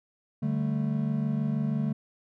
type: chord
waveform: triangle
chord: D suspended fourth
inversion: none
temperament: equal with one note detuned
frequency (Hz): 146.83 / 193.97 / 220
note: D3 / G3 / A3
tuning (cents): 0 / -18 / 0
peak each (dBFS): -27 / -31 / -27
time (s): 0.42-1.93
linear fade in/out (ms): 10
effects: none